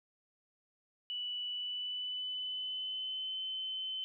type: tone with pitch glide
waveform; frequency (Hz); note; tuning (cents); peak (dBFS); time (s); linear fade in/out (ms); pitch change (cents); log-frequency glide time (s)
sine; 2960 to 3059; F#7 to G7; 0 to -43; -36; 1.1-4.04; 0; +57; 1.49-3.37
effects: none